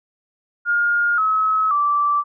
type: tone with pitch steps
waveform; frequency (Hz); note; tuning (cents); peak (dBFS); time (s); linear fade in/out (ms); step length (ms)
sine; 1418 / 1285.4 / 1165.2; F6 / E6 / D6; +26 / -44 / -14; -15; 0.65-2.24; 50; 530
effects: none